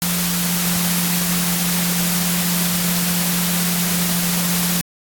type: tone in noise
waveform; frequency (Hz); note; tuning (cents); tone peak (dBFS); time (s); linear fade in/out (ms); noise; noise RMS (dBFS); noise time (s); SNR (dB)
sine; 175.3; F3; +7; -21; 0.02-4.81; 0; white; -21; 0.02-4.81; -3
effects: AAC 64 kbps